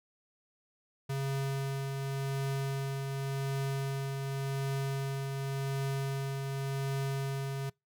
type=tone with tremolo; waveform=square; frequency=136.7 Hz; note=C#3; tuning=24 cents flat; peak=-31 dBFS; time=1.09-7.7 s; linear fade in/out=10 ms; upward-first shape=triangle; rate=0.89 Hz; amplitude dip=35%; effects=noise-tail reverb RT60 0.2 s tail -25 dB re dry